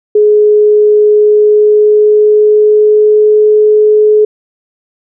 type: tone with pitch glide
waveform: sine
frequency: 420.9 to 425.3 Hz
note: G#4 to G#4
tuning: +23 to +41 cents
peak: -3 dBFS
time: 0.15-4.25 s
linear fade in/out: 5 ms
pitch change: +18 cents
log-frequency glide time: 1.19-3.47 s
effects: none